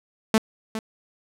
sawtooth tone with echo, 220 Hz, A3, in tune, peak -11 dBFS, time 0.34-0.38 s, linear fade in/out 2 ms, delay 410 ms, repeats 1, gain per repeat -12 dB, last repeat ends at 0.79 s, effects low-pass 12000 Hz 12 dB/octave

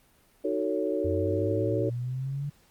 sine chord, D# half-diminished seventh, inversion none, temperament just, 311.1 / 373.4 / 448 / 560 Hz, D#4 / F#4 / A4 / C#5, 0 / +16 / +31 / +18 cents, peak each -31 dBFS, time 0.44-1.9 s, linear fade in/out 10 ms
sine exponential sweep, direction up, 87.31 to 145.8 Hz, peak -29 dBFS, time 1.04-2.5 s, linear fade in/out 10 ms
effects pink hiss -62 dBFS RMS until 2.7 s + Opus 32 kbps

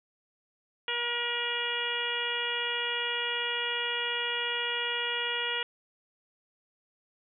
harmonic tone, 477.3 Hz, A#4, 41 cents sharp, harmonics 1 / 2 / 3 / 4 / 5 / 6 / 7, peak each -39 / -39 / -37 / -36 / -38 / -33 / -37 dBFS, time 0.88-5.63 s, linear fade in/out 2 ms, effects none

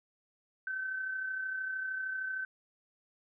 sine tone with amplitude modulation, 1533 Hz, G6, 39 cents flat, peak -32 dBFS, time 0.67-2.45 s, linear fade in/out 2 ms, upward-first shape sine, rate 33.1 Hz, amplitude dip 40%, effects none

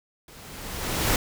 pink noise with level ramp, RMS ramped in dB -48 to -21 dBFS, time 0.28-1.16 s, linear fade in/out 2 ms, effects none

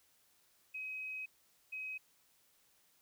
sine tone bursts at uneven times, 2534 Hz, D#7, 31 cents sharp, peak -40 dBFS, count 2, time 0.74-1.26 / 1.72-1.98 s, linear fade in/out 10 ms, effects white hiss -71 dBFS RMS until 3.01 s

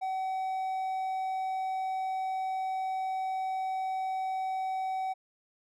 triangle tone, 758 Hz, F#5, 42 cents sharp, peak -28 dBFS, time 0.01-5.14 s, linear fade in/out 20 ms, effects none

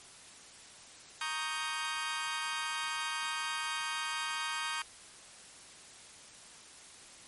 20% pulse chord, Eb dominant seventh, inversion second, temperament equal, 932.3 / 1108.7 / 1244.5 / 1568 Hz, Bb5 / Db6 / Eb6 / G6, 0 / 0 / 0 / 0 cents, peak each -35 / -37 / -34 / -34 dBFS, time 1.21-4.82 s, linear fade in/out 2 ms, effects white hiss -53 dBFS RMS until 7.27 s + MP3 48 kbps

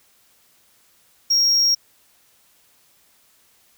triangle tone, 5588 Hz, F8, in tune, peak -13 dBFS, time 1.3-1.75 s, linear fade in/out 10 ms, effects white hiss -58 dBFS RMS until 3.77 s

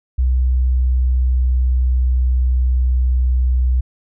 sine tone with pitch glide, 63.3 to 62.83 Hz, B1 to B1, +43 to +30 cents, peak -12 dBFS, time 0.18-3.81 s, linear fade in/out 10 ms, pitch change -13 cents, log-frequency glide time 0.28-2.1 s, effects none

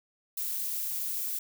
violet noise, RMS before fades -33 dBFS, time 0.37-1.39 s, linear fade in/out 5 ms, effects none

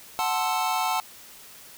square chord, F# half-diminished seventh, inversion none, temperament equal, 740 / 880 / 1046.5 / 1318.5 Hz, F#5 / A5 / C6 / E6, 0 / 0 / 0 / 0 cents, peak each -29 / -28 / -32 / -32 dBFS, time 0.19-1 s, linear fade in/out 0 ms, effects white hiss -47 dBFS RMS until 1.77 s

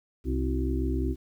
harmonic tone with a mistuned harmonic, 65.41 Hz, C2, in tune, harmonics 1 / 2 / 4 / 5 / 6, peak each -27 / -36 / -32 / -34 / -35 dBFS, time 0.24-1.16 s, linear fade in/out 50 ms, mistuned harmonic 6, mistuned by -77 cents, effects 10-bit

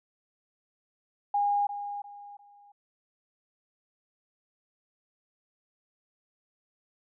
sine tone with echo, 815 Hz, G#5, 33 cents flat, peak -23 dBFS, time 1.34-1.67 s, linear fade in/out 5 ms, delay 350 ms, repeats 3, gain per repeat -10 dB, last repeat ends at 2.72 s, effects none

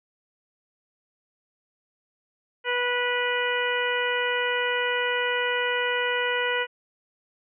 harmonic tone, 490 Hz, B4, 14 cents flat, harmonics 1 / 2 / 3 / 4 / 5 / 6, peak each -28 / -31 / -29 / -29 / -33 / -32 dBFS, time 2.64-6.67 s, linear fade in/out 50 ms, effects none

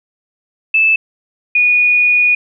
sine tone pair in turn, 2627 / 2458 Hz, E7 / D#7, -7 / -22 cents, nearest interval minor second, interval 115 cents, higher first, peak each -8 dBFS, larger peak neither, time 0.74-0.96 / 1.55-2.35 s, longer second, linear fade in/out 5 ms, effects none

